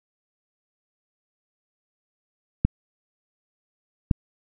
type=clicks; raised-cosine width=5 ms; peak=-5 dBFS; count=2; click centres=2.65 / 4.112 s; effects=none